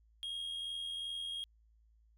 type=tone with amplitude modulation; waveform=triangle; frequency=3263 Hz; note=G#7; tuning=31 cents flat; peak=-35 dBFS; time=0.23-1.44 s; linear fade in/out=0 ms; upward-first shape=sine; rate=82.6 Hz; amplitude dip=40%; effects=added 55 Hz sine -64 dBFS peak until 2.17 s